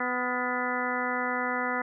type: harmonic tone with a mistuned harmonic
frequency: 249.5 Hz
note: B3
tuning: 18 cents sharp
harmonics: 1 / 2 / 3 / 4 / 5 / 6 / 7 / 8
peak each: -35 / -35 / -35 / -35 / -35 / -35 / -35 / -35 dBFS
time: 0-1.82 s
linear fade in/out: 5 ms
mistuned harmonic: 6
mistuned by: -66 cents
effects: none